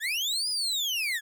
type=linear two-way sweep; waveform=35% pulse; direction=up then down; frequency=1644 to 5050 to 1644 Hz; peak=-25 dBFS; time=0-1.21 s; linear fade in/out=50 ms; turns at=0.49 s; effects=none